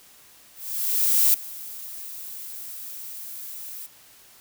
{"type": "noise with ADSR envelope", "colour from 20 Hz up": "violet", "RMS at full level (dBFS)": -17, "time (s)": [0.55, 3.87], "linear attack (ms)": 790, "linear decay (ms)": 4, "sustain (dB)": -20, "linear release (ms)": 16, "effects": ["white hiss -52 dBFS RMS until 4.4 s"]}